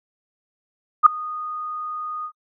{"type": "tone with ADSR envelope", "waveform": "sine", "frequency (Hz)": 1235, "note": "D#6", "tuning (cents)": -13, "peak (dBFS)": -3, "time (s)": [1.03, 2.32], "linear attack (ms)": 32, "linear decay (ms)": 3, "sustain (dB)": -24, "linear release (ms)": 73, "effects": ["noise-tail reverb RT60 0.1 s tail -26 dB re dry"]}